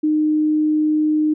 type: tone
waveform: sine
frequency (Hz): 306.3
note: D#4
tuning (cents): -27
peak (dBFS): -14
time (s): 0.03-1.34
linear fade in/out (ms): 10
effects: none